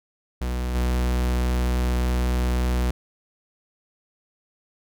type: tone with level steps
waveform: 45% pulse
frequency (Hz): 61.74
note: B1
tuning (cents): 0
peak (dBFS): -24 / -20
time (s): 0.41-2.91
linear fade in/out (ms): 5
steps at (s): 0.74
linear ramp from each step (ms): 20
effects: none